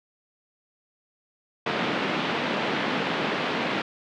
pink band-pass noise, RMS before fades -27 dBFS, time 1.66-3.82 s, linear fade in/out 5 ms, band 180 to 3500 Hz, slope 24 dB/octave, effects none

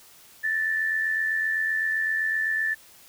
sine tone pair together, 1759.2 / 1847 Hz, A6 / A#6, -1 / -16 cents, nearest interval minor second, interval 85 cents, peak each -23 / -33 dBFS, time 0.43-2.75 s, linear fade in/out 20 ms, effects white hiss -52 dBFS RMS until 3.08 s

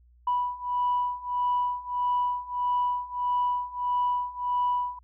sine beating tone pair, 983 / 984.6 Hz, B5 / B5, -8 / -6 cents, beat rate 1.6 Hz, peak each -28 / -26 dBFS, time 0.27-4.99 s, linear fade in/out 5 ms, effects tanh soft clip ceiling -18 dBFS + added 60 Hz sine -55 dBFS peak until 5.03 s

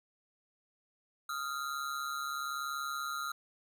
square ring-modulated tone, 1318.5 Hz, E6, in tune, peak -33 dBFS, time 1.29-3.32 s, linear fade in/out 5 ms, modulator 70.5 Hz, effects none

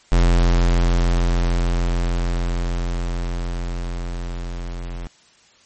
square tone with level ramp, 43.35 Hz, F1, 12 cents flat, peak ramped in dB -12 to -28 dBFS, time 0.12-5.07 s, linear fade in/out 0 ms, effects white hiss -53 dBFS RMS until 5.65 s + MP3 32 kbps

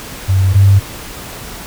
sine tone pair in turn, 95.3 / 98.32 Hz, G2 / G2, -48 / +6 cents, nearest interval minor second, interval 54 cents, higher second, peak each -8 / -4 dBFS, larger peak second, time 0.28-0.54 / 0.54-0.8 s, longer neither, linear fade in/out 20 ms, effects pink hiss -29 dBFS RMS until 1.66 s

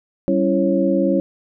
sine tone cluster, 194.2 / 277.9 / 336.1 / 546 Hz, G3 / C#4 / E4 / C#5, -16 / +4 / +34 / -26 cents, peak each -20 dBFS, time 0.28-1.2 s, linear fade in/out 0 ms, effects none

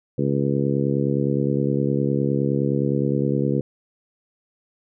harmonic tone, 69.7 Hz, C#2, 10 cents sharp, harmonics 2 / 3 / 4 / 5 / 6 / 7, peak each -23 / -25 / -26 / -27 / -28 / -28 dBFS, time 0.18-3.61 s, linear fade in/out 5 ms, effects none

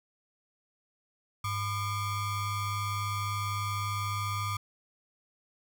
square ring-modulated tone, 554.4 Hz, C#5, in tune, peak -28 dBFS, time 1.44-4.57 s, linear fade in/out 5 ms, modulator 657 Hz, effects none

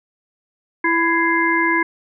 harmonic tone with a mistuned harmonic, 332.8 Hz, E4, 17 cents sharp, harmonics 1 / 3 / 5 / 6, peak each -20 / -20 / -20 / -20 dBFS, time 0.84-1.83 s, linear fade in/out 5 ms, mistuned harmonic 6, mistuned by +80 cents, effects none

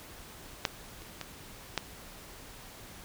clicks, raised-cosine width 0.2 ms, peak -9 / -30 / -20 / -11 dBFS, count 4, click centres 0.652 / 1.02 / 1.213 / 1.777 s, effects pink hiss -49 dBFS RMS until 3.04 s

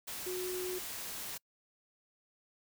sine tone in noise, 365.7 Hz, F#4, 20 cents flat, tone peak -36 dBFS, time 0.26-0.79 s, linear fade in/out 10 ms, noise white, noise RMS -42 dBFS, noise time 0.07-1.38 s, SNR +3 dB, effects noise-tail reverb RT60 0.1 s tail -26 dB re dry

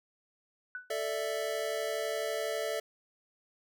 sine tone with exponential decay, 1489 Hz, F#6, 11 cents sharp, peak -34 dBFS, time 0.75-0.93 s, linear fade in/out 1 ms, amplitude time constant 38 ms
square chord, A suspended fourth, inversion none, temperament equal with one note detuned, 441.3 / 587.3 / 659.3 Hz, A4 / D5 / E5, +5 / 0 / 0 cents, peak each -37 dBFS, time 0.9-2.8 s, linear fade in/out 5 ms
effects none

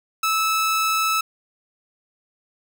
sawtooth tone, 1307 Hz, E6, 15 cents flat, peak -15 dBFS, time 0.23-1.21 s, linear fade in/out 5 ms, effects none

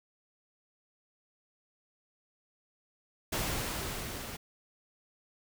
pink noise with level ramp, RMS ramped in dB -32 to -42 dBFS, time 3.32-4.37 s, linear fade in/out 10 ms, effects none

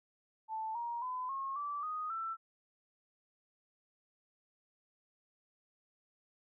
sine tone with pitch steps, 880 / 943.2 / 1010.9 / 1083.4 / 1161.2 / 1244.5 / 1333.8 Hz, A5 / A#5 / B5 / C#6 / D6 / D#6 / E6, 0 / +20 / +40 / -40 / -20 / 0 / +20 cents, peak -36 dBFS, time 0.48-2.37 s, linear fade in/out 50 ms, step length 270 ms, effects none

